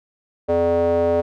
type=tone with band-pass filter; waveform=square; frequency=84.9 Hz; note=F2; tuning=48 cents flat; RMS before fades=-18 dBFS; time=0.48-1.22 s; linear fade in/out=20 ms; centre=530 Hz; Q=9.3; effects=none